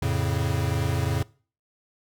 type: chord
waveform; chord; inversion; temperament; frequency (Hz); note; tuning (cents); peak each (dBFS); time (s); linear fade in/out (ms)
square; F augmented; none; equal; 87.31 / 110 / 138.59; F2 / A2 / C#3; 0 / 0 / 0; -28; 0.02-1.23; 5
effects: noise-tail reverb RT60 0.4 s tail -22 dB re dry